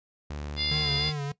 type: tone with pitch glide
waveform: sawtooth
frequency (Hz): 73.42 to 74.27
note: D2 to D2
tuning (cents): 0 to +20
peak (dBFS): -30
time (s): 0.3-1.1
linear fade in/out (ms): 5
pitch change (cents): +20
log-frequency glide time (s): 0.56-0.63
type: harmonic tone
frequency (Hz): 698.5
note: F5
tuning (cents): 0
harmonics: 3 / 4 / 5 / 6 / 7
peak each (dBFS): -35 / -39 / -30 / -36 / -30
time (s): 0.56-1.13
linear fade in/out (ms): 50
type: tone with vibrato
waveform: square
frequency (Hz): 146.83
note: D3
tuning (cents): 0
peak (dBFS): -30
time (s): 0.71-1.32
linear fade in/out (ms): 5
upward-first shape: sine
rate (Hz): 3.3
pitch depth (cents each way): 71
effects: noise-tail reverb RT60 0.1 s tail -18 dB re dry + resampled to 16000 Hz